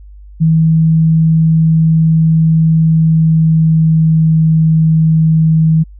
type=tone with pitch glide; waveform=sine; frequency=160.7 to 159.41 Hz; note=E3 to D#3; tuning=-44 to +42 cents; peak=-6 dBFS; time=0.4-5.84 s; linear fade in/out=20 ms; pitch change=-14 cents; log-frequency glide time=2.76-4.39 s; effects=added 50 Hz sine -32 dBFS peak until 5.99 s